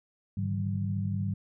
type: tone cluster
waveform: sine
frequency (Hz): 101.9 / 145.7 / 158.7 / 192.3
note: G#2 / D3 / D#3 / G3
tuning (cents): -32 / -13 / +35 / -33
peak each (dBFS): -30 / -38 / -39 / -33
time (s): 0.37-1.34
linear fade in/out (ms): 5
effects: none